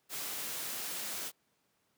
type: noise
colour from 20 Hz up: white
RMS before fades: -39 dBFS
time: 0.09-1.32 s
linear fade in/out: 50 ms
effects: pink hiss -75 dBFS RMS until 1.97 s + high-pass 150 Hz 12 dB/octave